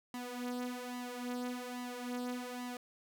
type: tone with flanger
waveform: sawtooth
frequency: 246.9 Hz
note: B3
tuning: in tune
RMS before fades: -41 dBFS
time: 0.14-2.77 s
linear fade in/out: 2 ms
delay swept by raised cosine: 1 to 4.3 ms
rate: 1.2 Hz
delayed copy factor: +0.7
effects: none